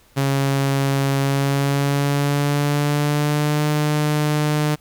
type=tone with pitch glide; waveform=sawtooth; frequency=137.7 to 150.16 Hz; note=C#3 to D3; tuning=-11 to +39 cents; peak=-13 dBFS; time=0.16-4.76 s; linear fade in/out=20 ms; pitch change=+150 cents; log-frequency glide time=1.19-3.68 s; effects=pink hiss -54 dBFS RMS until 4.8 s